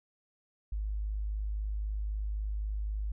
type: tone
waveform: sine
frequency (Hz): 51.91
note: G#1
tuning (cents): 0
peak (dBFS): -31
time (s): 0.72-3.12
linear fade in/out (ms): 5
effects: none